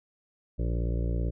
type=harmonic tone; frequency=58.27 Hz; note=A#1; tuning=in tune; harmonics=1 / 2 / 3 / 5 / 6 / 7 / 8 / 9 / 10; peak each=-27 / -33 / -37 / -41 / -43 / -44 / -45 / -46 / -47 dBFS; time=0.58-1.31 s; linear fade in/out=20 ms; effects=none